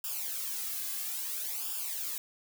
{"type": "noise with flanger", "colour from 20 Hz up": "blue", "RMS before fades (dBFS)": -36, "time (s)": [0.04, 2.18], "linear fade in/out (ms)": 2, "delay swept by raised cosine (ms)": [0.48, 2.18], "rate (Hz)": 0.6, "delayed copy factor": -0.8, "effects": []}